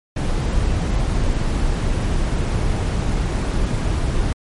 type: noise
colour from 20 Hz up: brown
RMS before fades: -19 dBFS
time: 0.16-4.33 s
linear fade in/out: 5 ms
effects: MP3 48 kbps